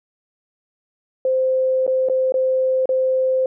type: tone with dropouts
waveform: sine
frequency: 520 Hz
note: C5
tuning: 11 cents flat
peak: -15 dBFS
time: 1.25-3.46 s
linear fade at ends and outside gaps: 2 ms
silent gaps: 1.866-1.877 / 2.087-2.097 / 2.322-2.341 / 2.857-2.891 s
effects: none